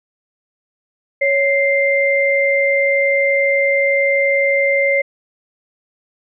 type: tone pair together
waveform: sine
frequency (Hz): 554.4 / 2093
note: C#5 / C7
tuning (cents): 0 / 0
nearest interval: octave + major seventh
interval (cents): 2300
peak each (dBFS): -15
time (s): 1.21-5.02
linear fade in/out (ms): 10
effects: none